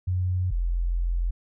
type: tone pair in turn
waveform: sine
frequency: 91.3 / 43.2 Hz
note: F#2 / F1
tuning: -23 / -18 cents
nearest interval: octave + minor second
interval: 1295 cents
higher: first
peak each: -22 dBFS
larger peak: neither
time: 0.07-0.51 / 0.51-1.31 s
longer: second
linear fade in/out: 10 ms
effects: none